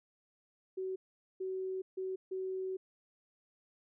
sine tone bursts at uneven times, 376.7 Hz, F#4, 31 cents sharp, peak -35 dBFS, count 4, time 0.77-0.96 / 1.4-1.82 / 1.97-2.16 / 2.31-2.77 s, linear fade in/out 10 ms, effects none

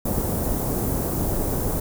pink band-stop noise, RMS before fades -24 dBFS, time 0.05-1.8 s, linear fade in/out 5 ms, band 640 to 13000 Hz, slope 12 dB/octave, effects none

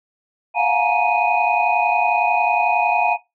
sine tone cluster, 697 / 728 / 844 / 941 / 2486 Hz, F5 / F#5 / G#5 / A#5 / D#7, -4 / -28 / +28 / +16 / -2 cents, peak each -21 dBFS, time 0.54-3.18 s, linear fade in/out 50 ms, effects noise-tail reverb RT60 0.2 s tail -18 dB re dry + tanh soft clip ceiling -3 dBFS

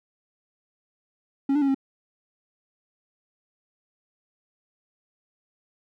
triangle tone with pitch steps, 275 / 295.5 / 276.1 / 269.8 Hz, C#4 / D4 / C#4 / C#4, -14 / +11 / -7 / -47 cents, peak -17 dBFS, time 1.49-1.746 s, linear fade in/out 5 ms, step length 64 ms, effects none

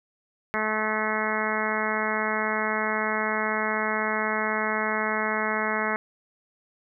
harmonic tone, 216.1 Hz, A3, 31 cents flat, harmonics 1 / 2 / 3 / 4 / 5 / 6 / 7 / 8 / 9 / 10, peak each -33 / -33 / -33 / -33 / -33 / -33 / -33 / -33 / -33 / -33 dBFS, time 0.54-5.96 s, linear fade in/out 0 ms, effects none

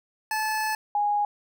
25% pulse / sine tone pair in turn, 867 / 825.8 Hz, A5 / G#5, -26 / -10 cents, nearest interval minor second, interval 84 cents, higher first, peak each -21 dBFS, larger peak neither, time 0.31-0.75 / 0.95-1.25 s, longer first, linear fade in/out 2 ms, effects none

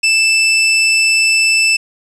sawtooth tone, 2643 Hz, E7, 4 cents sharp, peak -6 dBFS, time 0.03-1.77 s, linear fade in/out 10 ms, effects resampled to 22050 Hz + 7-bit

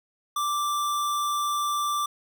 square tone, 1174.7 Hz, D6, in tune, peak -25 dBFS, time 0.36-2.06 s, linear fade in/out 5 ms, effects none

